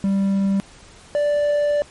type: tone pair in turn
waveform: triangle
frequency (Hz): 196 / 585.8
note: G3 / D5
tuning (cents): 0 / -5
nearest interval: octave + perfect fifth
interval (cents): 1895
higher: second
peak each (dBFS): -14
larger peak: neither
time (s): 0.04-0.6 / 1.15-1.82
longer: second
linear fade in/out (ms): 0
effects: pink hiss -46 dBFS RMS until 1.9 s + MP3 48 kbps